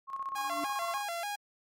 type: tone with tremolo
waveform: sine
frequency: 1084 Hz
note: C#6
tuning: 39 cents flat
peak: -32 dBFS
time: 0.07-1.04 s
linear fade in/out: 50 ms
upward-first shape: square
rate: 16 Hz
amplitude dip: 60%
type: tone with exponential growth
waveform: sine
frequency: 293.6 Hz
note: D4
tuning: in tune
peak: -34 dBFS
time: 0.28-0.64 s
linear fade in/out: 2 ms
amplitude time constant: 78 ms
type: tone with vibrato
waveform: sawtooth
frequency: 748 Hz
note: F#5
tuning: 19 cents sharp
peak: -30 dBFS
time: 0.35-1.36 s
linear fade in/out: 10 ms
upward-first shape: square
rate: 3.4 Hz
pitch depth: 160 cents each way
effects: MP3 64 kbps